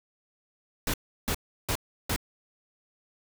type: noise bursts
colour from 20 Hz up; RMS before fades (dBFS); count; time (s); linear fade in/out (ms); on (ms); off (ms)
pink; -28; 4; 0.87-2.162; 2; 68; 340
effects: none